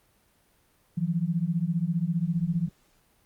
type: beating tone pair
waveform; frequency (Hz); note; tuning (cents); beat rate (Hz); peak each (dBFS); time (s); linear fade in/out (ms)
sine; 161.9 / 176.9; E3 / F3; -31 / +23; 15; -27; 0.97-2.69; 10
effects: pink hiss -65 dBFS RMS until 3.25 s + Opus 32 kbps